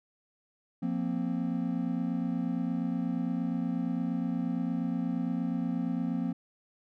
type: chord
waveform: triangle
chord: F suspended fourth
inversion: none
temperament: equal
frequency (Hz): 174.61 / 233.1 / 261.6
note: F3 / Bb3 / C4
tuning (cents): 0 / 0 / 0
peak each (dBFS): -31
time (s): 0.82-6.33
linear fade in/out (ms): 10
effects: none